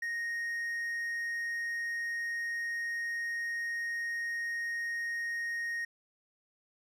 triangle tone, 1864.7 Hz, A#6, in tune, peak -31 dBFS, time 0.02-5.85 s, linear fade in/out 5 ms, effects none

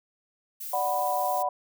violet noise, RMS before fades -37 dBFS, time 0.6-1.43 s, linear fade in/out 10 ms
sine chord, B minor, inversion first, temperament equal, 587.3 / 740 / 987.8 Hz, D5 / F#5 / B5, 0 / 0 / 0 cents, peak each -31 / -27 / -29 dBFS, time 0.73-1.49 s, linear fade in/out 5 ms
effects none

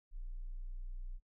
sine tone, 30.15 Hz, B0, 41 cents flat, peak -40 dBFS, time 0.11-1.2 s, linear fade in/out 50 ms, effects noise-tail reverb RT60 0.1 s tail -26 dB re dry

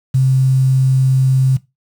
sine tone with quantisation, 131.7 Hz, C3, 12 cents sharp, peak -9 dBFS, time 0.14-1.57 s, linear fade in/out 10 ms, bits 6, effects noise-tail reverb RT60 0.2 s tail -17 dB re dry

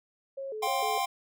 sine tone with vibrato, 484.2 Hz, B4, 34 cents flat, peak -34 dBFS, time 0.37-0.99 s, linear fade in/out 10 ms, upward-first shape square, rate 3.3 Hz, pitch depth 200 cents each way
square chord, F suspended second, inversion none, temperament equal with one note detuned, 708.6 / 784 / 1046.5 Hz, F5 / G5 / C6, +25 / 0 / 0 cents, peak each -34 / -31 / -33 dBFS, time 0.62-1.06 s, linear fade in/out 10 ms
effects none

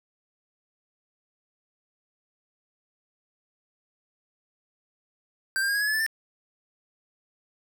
square tone with pitch steps, 1568 / 1597.3 / 1627.1 / 1657.4 / 1688.3 / 1719.8 / 1751.9 / 1784.6 Hz, G6 / G6 / G#6 / G#6 / G#6 / A6 / A6 / A6, 0 / +32 / -36 / -4 / +28 / -40 / -8 / +24 cents, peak -24 dBFS, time 5.56-6.064 s, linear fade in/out 0 ms, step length 63 ms, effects none

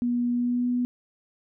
sine tone with pitch glide, 241.9 to 245.8 Hz, B3 to B3, -36 to -8 cents, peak -22 dBFS, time 0.02-0.85 s, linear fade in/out 0 ms, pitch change +28 cents, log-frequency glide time 0.32-0.69 s, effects none

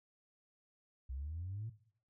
sine exponential sweep, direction up, 62.4 to 116.4 Hz, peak -39 dBFS, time 1.09-1.7 s, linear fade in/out 10 ms, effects noise-tail reverb RT60 0.6 s tail -17 dB re dry + tanh soft clip ceiling -35 dBFS

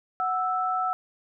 sine tone pair together, 740 / 1318.5 Hz, F#5 / E6, 0 / 0 cents, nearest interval minor seventh, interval 1000 cents, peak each -27 / -26 dBFS, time 0.2-0.93 s, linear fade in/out 0 ms, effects none

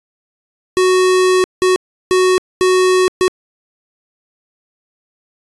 square tone bursts at uneven times, 370 Hz, F#4, in tune, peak -10 dBFS, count 5, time 0.77-1.44 / 1.62-1.76 / 2.11-2.38 / 2.61-3.08 / 3.21-3.28 s, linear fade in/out 0 ms, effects resampled to 24000 Hz

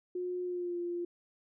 sine tone with pitch glide, 360 to 348.1 Hz, F#4 to F4, -47 to -6 cents, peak -33 dBFS, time 0.15-1.05 s, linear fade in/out 5 ms, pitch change -59 cents, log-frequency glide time 0.44-0.78 s, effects none

